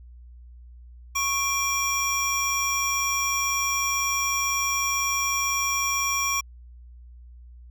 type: tone cluster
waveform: square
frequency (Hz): 1100 / 2378 / 5670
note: C#6 / D7 / F8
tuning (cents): -14 / +21 / +25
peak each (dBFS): -28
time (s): 1.15-6.41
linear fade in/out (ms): 10
effects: added 60 Hz sine -43 dBFS peak until 7.7 s